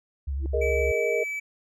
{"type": "tone with vibrato", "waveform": "sine", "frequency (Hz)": 69, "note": "C#2", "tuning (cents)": -7, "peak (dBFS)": -26, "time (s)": [0.27, 0.92], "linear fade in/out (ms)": 10, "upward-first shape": "sine", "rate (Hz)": 10, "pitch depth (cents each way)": 53}
{"type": "tone with exponential growth", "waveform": "sine", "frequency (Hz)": 329.2, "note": "E4", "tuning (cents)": -2, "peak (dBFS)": -28, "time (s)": [0.37, 0.46], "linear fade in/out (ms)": 1, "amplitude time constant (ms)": 18}
{"type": "chord", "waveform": "sine", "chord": "Ab suspended second", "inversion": "none", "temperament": "just", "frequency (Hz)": [415.3, 467.2, 623], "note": ["Ab4", "Bb4", "Eb5"], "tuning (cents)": [0, 4, 2], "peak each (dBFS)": [-28, -26, -28], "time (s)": [0.53, 1.24], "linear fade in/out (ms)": 10}
{"type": "tone", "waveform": "triangle", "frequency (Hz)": 2300, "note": "D7", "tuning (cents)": -37, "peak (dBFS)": -27, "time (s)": [0.61, 1.4], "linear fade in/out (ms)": 10}
{"effects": []}